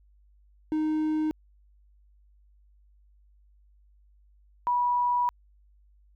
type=tone pair in turn; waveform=triangle / sine; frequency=310 / 974.6 Hz; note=D#4 / B5; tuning=-6 / -23 cents; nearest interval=octave + minor sixth; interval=1983 cents; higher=second; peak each=-22 dBFS; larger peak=neither; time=0.72-1.31 / 4.67-5.29 s; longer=second; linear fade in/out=0 ms; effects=added 50 Hz sine -57 dBFS peak until 6.15 s